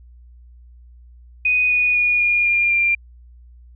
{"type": "tone with pitch steps", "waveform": "sine", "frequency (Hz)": [2489, 2468, 2446, 2425, 2404, 2383], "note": ["D#7", "D#7", "D#7", "D#7", "D7", "D7"], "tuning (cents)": [0, -15, -30, -45, 40, 25], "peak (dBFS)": -14, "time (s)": [1.45, 2.95], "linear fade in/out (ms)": 5, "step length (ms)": 250, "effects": ["added 60 Hz sine -42 dBFS peak until 3.75 s"]}